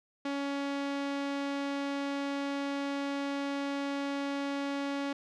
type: tone with low-pass filter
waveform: sawtooth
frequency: 280.2 Hz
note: C#4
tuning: 19 cents sharp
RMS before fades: -34 dBFS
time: 0.25-5.13 s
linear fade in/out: 5 ms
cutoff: 4400 Hz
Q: 0.78
effects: none